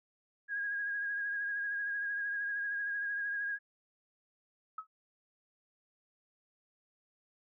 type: tone with vibrato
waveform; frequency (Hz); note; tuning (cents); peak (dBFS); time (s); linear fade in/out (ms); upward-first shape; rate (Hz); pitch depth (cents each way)
sine; 1640; G#6; -22; -33; 0.48-3.59; 50; sine; 13; 31
type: tone with exponential decay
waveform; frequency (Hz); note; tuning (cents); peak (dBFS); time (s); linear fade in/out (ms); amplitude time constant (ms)
sine; 1283; E6; -47; -34; 4.78-4.87; 5; 19
effects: none